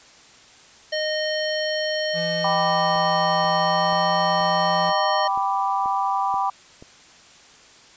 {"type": "harmonic tone", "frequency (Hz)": 617, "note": "D#5", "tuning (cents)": -15, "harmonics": [1, 3, 5, 7, 9], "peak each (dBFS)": [-24, -29, -31, -32, -34], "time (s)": [0.92, 5.28], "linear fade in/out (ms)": 10}
{"type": "tone with pitch glide", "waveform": "square", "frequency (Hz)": [169.6, 172.96], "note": ["E3", "F3"], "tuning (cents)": [50, -16], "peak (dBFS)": -30, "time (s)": [2.13, 4.93], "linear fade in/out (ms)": 50, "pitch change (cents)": 34, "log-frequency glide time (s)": [3.6, 3.98]}
{"type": "chord", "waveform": "sine", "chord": "G major", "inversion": "none", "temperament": "equal", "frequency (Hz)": [784, 987.8, 1174.7], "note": ["G5", "B5", "D6"], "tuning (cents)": [0, 0, 0], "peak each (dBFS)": [-23, -24, -26], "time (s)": [2.44, 6.5], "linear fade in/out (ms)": 5}
{"type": "click train", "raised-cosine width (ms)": 2, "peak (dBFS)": -28, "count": 9, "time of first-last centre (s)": [2.96, 6.825], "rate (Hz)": 2.07}
{"effects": ["white hiss -49 dBFS RMS until 7.96 s", "resampled to 16000 Hz"]}